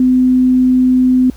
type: tone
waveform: sine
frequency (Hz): 254.6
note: C4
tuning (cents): -47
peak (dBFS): -7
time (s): 0-1.3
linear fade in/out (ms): 2
effects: added 60 Hz sine -33 dBFS peak until 1.36 s + pink hiss -45 dBFS RMS until 1.36 s